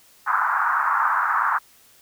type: band-pass noise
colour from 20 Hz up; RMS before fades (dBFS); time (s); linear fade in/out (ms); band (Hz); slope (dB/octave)
white; -21; 0.26-1.59; 20; 900 to 1500; 48
effects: white hiss -54 dBFS RMS until 2.01 s